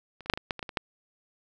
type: clicks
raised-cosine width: 0.3 ms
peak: -29 / -29 / -6 / -7 / -18 / -12 / -22 / -18 / -22 / -10 dBFS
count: 10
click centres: 0.207 / 0.26 / 0.299 / 0.337 / 0.375 / 0.508 / 0.593 / 0.628 / 0.692 / 0.772 s
effects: none